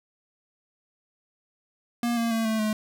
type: tone with pitch steps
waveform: square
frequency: 237.3 / 231.5 / 225.8 / 220.3 / 214.9 Hz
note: A#3 / A#3 / A3 / A3 / A3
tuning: +31 / -12 / +45 / +2 / -41 cents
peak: -24 dBFS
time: 2.03-2.73 s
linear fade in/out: 2 ms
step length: 140 ms
effects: none